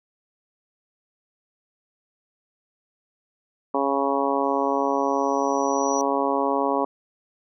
harmonic tone, 138.59 Hz, C#3, in tune, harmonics 2 / 3 / 4 / 5 / 6 / 7 / 8, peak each -27 / -27 / -27 / -29 / -29 / -27 / -29 dBFS, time 3.74-6.85 s, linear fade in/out 5 ms
sine tone with exponential growth, 5840 Hz, F#8, 24 cents flat, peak -28 dBFS, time 4.44-6.01 s, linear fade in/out 0 ms, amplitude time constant 340 ms
effects none

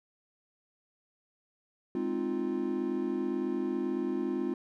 triangle chord, F minor seventh, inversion first, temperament equal, 207.7 / 261.6 / 311.1 / 349.2 Hz, Ab3 / C4 / Eb4 / F4, 0 / 0 / 0 / 0 cents, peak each -36 / -32 / -35 / -31 dBFS, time 1.95-4.54 s, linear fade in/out 2 ms, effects none

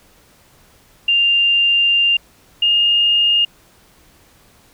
sine tone pair in turn, 2794 / 2833 Hz, F7 / F7, 0 / +24 cents, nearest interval unison, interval 24 cents, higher second, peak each -11 dBFS, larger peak neither, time 1.08-2.17 / 2.62-3.45 s, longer first, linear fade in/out 5 ms, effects pink hiss -51 dBFS RMS until 4.73 s

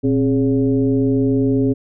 sine tone with frequency modulation, 267.4 Hz, C4, 38 cents sharp, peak -13 dBFS, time 0.03-1.74 s, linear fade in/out 20 ms, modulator 149 Hz, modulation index 1, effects none

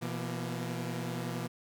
sawtooth tone cluster, 123.5 / 168.7 / 236.3 Hz, B2 / E3 / A#3, 0 / +40 / +24 cents, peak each -34 / -34 / -37 dBFS, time 0.01-1.48 s, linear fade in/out 20 ms, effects none

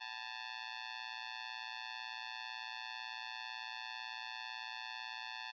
10% pulse tone with amplitude modulation, 878 Hz, A5, 4 cents flat, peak -30 dBFS, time 0-5.52 s, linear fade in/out 20 ms, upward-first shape sine, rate 118 Hz, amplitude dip 100%, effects resampled to 11025 Hz

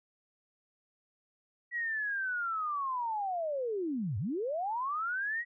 sine linear two-way sweep, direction down then up, 1940 to 89.7 to 1940 Hz, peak -31 dBFS, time 1.71-5.45 s, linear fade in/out 50 ms, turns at 4.18 s, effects none

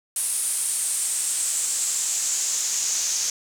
pink noise with band-pass filter sweep, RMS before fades -25 dBFS, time 0.16-3.3 s, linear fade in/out 2 ms, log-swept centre 9600 to 6300 Hz, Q 4.5, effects none

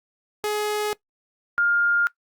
sawtooth / sine tone pair in turn, 420.5 / 1408.7 Hz, G#4 / F6, +22 / +15 cents, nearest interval octave + major sixth, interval 2093 cents, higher second, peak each -19 / -17 dBFS, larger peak second, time 0.44-0.93 / 1.58-2.07 s, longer neither, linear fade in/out 0 ms, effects noise-tail reverb RT60 0.1 s tail -19 dB re dry + Opus 48 kbps

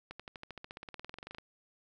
accelerating click train, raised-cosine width 0.3 ms, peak -28 dBFS, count 23, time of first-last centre 0.11-1.384 s, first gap 86 ms, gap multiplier 0.96, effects none

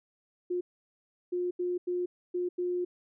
sine tone bursts at uneven times, 356.7 Hz, F4, 37 cents sharp, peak -28 dBFS, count 6, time 0.5-0.61 / 1.32-1.51 / 1.59-1.78 / 1.87-2.06 / 2.34-2.49 / 2.58-2.85 s, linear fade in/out 10 ms, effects none

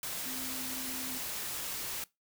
sine tone in noise, 258.3 Hz, C4, 22 cents flat, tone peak -44 dBFS, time 0.26-1.18 s, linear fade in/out 2 ms, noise white, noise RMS -38 dBFS, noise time 0.03-2.04 s, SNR -9 dB, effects noise-tail reverb RT60 0.2 s tail -21 dB re dry

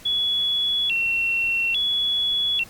sine tone with vibrato, 3035 Hz, F#7, 43 cents sharp, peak -19 dBFS, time 0.05-2.64 s, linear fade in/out 10 ms, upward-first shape square, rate 0.59 Hz, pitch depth 190 cents each way, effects pink hiss -45 dBFS RMS until 2.69 s + MP3 96 kbps

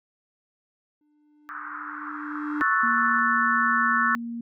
triangle tone with exponential growth, 298.4 Hz, D4, 28 cents sharp, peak -23 dBFS, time 1.01-2.62 s, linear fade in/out 2 ms, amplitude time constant 350 ms
white band-pass noise, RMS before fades -36 dBFS, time 1.49-3.19 s, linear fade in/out 0 ms, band 1100 to 1500 Hz, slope 48 dB/octave
sine chord, F# minor seventh, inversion second, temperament equal, 1108.7 / 1318.5 / 1480 / 1760 Hz, C#6 / E6 / F#6 / A6, 0 / 0 / 0 / 0 cents, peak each -25 dBFS, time 2.61-4.15 s, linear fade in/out 0 ms
sine tone, 234 Hz, A#3, 7 cents sharp, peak -30 dBFS, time 2.83-4.41 s, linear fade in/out 5 ms
effects none

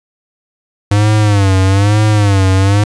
square tone with vibrato, 100.8 Hz, G2, 49 cents sharp, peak -8 dBFS, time 0.91-2.84 s, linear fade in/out 5 ms, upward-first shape sine, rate 1.1 Hz, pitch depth 110 cents each way, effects resampled to 22050 Hz + 7-bit

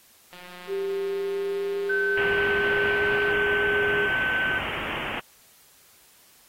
click train, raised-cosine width 0.3 ms, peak -28 dBFS, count 536, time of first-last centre 0.33-3.319 s, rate 179 Hz
sine tone with pitch glide, 392 to 410.3 Hz, G4 to G#4, 0 to -21 cents, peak -25 dBFS, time 0.67-4.09 s, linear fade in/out 50 ms, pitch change +79 cents, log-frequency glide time 0.82-3.15 s
sine tone, 1530 Hz, G6, 42 cents flat, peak -23 dBFS, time 1.89-4.59 s, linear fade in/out 10 ms
white low-pass noise, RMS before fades -32 dBFS, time 2.17-5.2 s, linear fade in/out 5 ms, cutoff 3100 Hz, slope 96 dB/octave
effects white hiss -56 dBFS RMS until 6.48 s + AAC 48 kbps

